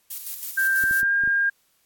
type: noise with tremolo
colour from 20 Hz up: violet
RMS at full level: -30 dBFS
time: 0.1-1.02 s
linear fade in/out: 10 ms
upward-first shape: square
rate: 6.1 Hz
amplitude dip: 45%
type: tone with pitch glide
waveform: sine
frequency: 1577 to 1611.1 Hz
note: G6 to G6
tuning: +10 to +47 cents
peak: -18 dBFS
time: 0.57-1.5 s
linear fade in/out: 10 ms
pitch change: +37 cents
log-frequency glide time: 0.91-1.13 s
type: clicks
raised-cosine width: 3 ms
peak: -27 dBFS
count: 5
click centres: 0.839 / 0.911 / 1.031 / 1.237 / 1.276 s
effects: white hiss -65 dBFS RMS until 1.85 s + AAC 64 kbps